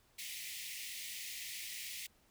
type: high-pass noise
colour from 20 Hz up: pink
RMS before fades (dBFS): -45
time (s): 0.18-2.07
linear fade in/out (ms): 10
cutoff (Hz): 1900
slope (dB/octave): 96
effects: pink hiss -70 dBFS RMS until 2.3 s